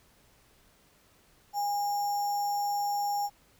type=tone with sample-and-hold; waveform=sine; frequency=817 Hz; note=G#5; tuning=29 cents flat; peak=-27 dBFS; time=1.53-3.3 s; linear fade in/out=50 ms; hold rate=6300 Hz; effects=pink hiss -63 dBFS RMS until 3.59 s